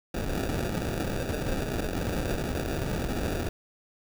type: noise with sample-and-hold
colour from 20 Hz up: pink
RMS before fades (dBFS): -30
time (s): 0.14-3.49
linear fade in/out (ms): 5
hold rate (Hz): 1050
effects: none